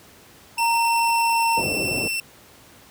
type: tone with pitch glide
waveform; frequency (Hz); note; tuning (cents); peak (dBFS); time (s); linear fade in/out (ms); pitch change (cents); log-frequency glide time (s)
sine; 927 to 919.5; A#5 to A#5; -10 to -24; -18; 0.57-1.63; 50; -14; 1.17-1.5
type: tone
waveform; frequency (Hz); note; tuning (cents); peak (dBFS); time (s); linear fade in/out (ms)
sawtooth; 2691; E7; +35; -20; 0.58-2.2; 2
type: low-pass noise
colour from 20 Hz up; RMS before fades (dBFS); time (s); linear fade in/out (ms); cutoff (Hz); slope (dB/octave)
white; -28; 1.57-2.08; 5; 600; 24
effects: pink hiss -49 dBFS RMS until 2.9 s + high-pass 80 Hz 12 dB/octave